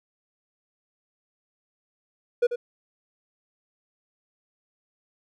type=tone with echo; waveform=triangle; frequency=482.8 Hz; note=B4; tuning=39 cents flat; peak=-15 dBFS; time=2.42-2.47 s; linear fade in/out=10 ms; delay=90 ms; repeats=1; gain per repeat=-9 dB; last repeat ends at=2.56 s; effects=none